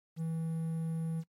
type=tone with quantisation; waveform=triangle; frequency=162.8 Hz; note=E3; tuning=21 cents flat; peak=-30 dBFS; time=0.16-1.24 s; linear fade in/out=50 ms; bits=10; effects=noise-tail reverb RT60 0.1 s tail -21 dB re dry + MP3 64 kbps